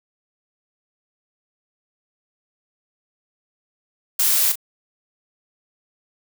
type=noise with echo; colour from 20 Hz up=blue; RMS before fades=-18 dBFS; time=4.19-4.52 s; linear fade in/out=5 ms; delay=37 ms; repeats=1; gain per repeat=-10 dB; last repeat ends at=4.557 s; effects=none